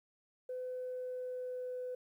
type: tone with pitch glide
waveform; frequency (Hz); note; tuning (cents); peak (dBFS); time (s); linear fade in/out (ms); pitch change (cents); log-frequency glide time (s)
sine; 506 to 501.9; B4 to B4; +42 to +28; -37; 0.49-1.95; 5; -14; 0.66-1.79
effects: tanh soft clip ceiling -34 dBFS + 12-bit